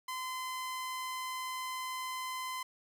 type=tone; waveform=sawtooth; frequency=1027 Hz; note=C6; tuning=33 cents flat; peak=-33 dBFS; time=0.08-2.63 s; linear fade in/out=5 ms; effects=none